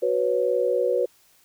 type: chord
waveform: sine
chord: F# suspended fourth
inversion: none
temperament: equal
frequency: 370 / 493.9 / 554.4 Hz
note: F#4 / B4 / C#5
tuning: 0 / 0 / 0 cents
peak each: -26 / -22 / -25 dBFS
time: 0.02-1.06 s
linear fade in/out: 10 ms
effects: white hiss -59 dBFS RMS until 1.44 s